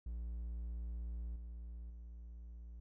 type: tone with level steps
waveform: triangle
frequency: 58.1 Hz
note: A#1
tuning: 5 cents flat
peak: -38 / -43 / -46 dBFS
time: 0.06-2.8 s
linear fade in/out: 5 ms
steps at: 1.36 / 1.9 s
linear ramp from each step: 2 ms
effects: none